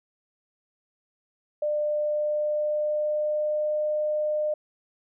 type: tone with pitch glide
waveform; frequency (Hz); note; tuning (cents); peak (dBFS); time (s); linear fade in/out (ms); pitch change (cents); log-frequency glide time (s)
sine; 598 to 605.6; D5 to D#5; +31 to -47; -23; 1.62-4.54; 5; +22; 1.79-3.83
effects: none